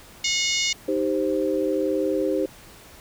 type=harmonic tone; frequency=724 Hz; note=F#5; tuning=38 cents flat; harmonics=3 / 4 / 5 / 6 / 7 / 8 / 9 / 10; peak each=-27 / -28 / -29 / -30 / -30 / -31 / -32 / -32 dBFS; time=0.24-0.73 s; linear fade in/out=5 ms
type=chord; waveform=sine; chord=C minor; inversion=first; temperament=equal; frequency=311.1 / 392 / 523.3 Hz; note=Eb4 / G4 / C5; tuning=0 / 0 / 0 cents; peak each=-25 dBFS; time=0.88-2.46 s; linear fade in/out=5 ms
effects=pink hiss -47 dBFS RMS until 3 s